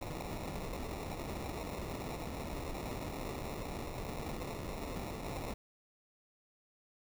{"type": "noise with sample-and-hold", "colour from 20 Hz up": "pink", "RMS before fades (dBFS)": -41, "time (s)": [0.01, 5.54], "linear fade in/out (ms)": 5, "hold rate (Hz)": 1575, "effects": []}